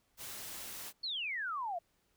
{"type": "noise", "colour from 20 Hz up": "white", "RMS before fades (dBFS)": -45, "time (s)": [0.17, 0.93], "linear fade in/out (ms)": 50}
{"type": "exponential sweep", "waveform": "sine", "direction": "down", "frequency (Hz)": [4479, 655], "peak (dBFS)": -35, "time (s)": [1.03, 1.79], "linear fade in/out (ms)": 10}
{"effects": ["pink hiss -75 dBFS RMS until 2.16 s"]}